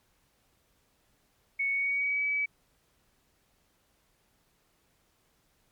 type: tone with pitch glide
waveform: sine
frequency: 2217 to 2287 Hz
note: C#7 to D7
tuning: 0 to -47 cents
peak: -26 dBFS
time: 1.59-2.46 s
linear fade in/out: 10 ms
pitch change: +53 cents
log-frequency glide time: 1.69-2.24 s
effects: pink hiss -70 dBFS RMS until 5.71 s + MP3 96 kbps

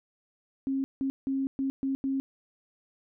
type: tone bursts at uneven times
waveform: sine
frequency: 270 Hz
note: C#4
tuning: 45 cents flat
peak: -26 dBFS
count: 6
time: 0.67-0.84 / 1.01-1.1 / 1.27-1.47 / 1.59-1.7 / 1.83-1.95 / 2.04-2.2 s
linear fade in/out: 0 ms
effects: none

